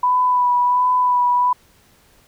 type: tone with vibrato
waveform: sine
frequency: 990 Hz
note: B5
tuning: 4 cents sharp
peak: -13 dBFS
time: 0.03-1.53 s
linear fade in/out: 5 ms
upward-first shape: sine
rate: 1.4 Hz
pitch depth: 20 cents each way
effects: pink hiss -54 dBFS RMS until 2.27 s